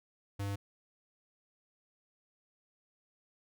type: tone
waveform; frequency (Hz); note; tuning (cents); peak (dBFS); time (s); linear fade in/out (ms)
square; 100; G2; +35; -35; 0.39-0.56; 10
effects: none